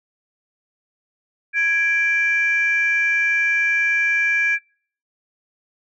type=tone pair together; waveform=sine; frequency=1658.4 / 2349 Hz; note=G#6 / D7; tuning=-3 / 0 cents; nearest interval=tritone; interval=603 cents; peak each=-18 dBFS; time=1.53-4.59 s; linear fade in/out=50 ms; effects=noise-tail reverb RT60 0.5 s tail -25 dB re dry + tanh soft clip ceiling -10 dBFS